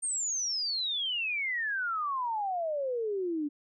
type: exponential sweep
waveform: sine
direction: down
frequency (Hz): 8830 to 284.4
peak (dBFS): -29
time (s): 0.02-3.49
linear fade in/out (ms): 20
effects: none